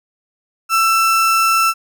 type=tone; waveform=35% pulse; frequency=1333 Hz; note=E6; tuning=19 cents sharp; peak=-10 dBFS; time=0.69-1.74 s; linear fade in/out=50 ms; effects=none